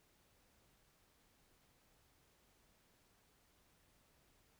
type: silence
effects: pink hiss -73 dBFS RMS until 4.59 s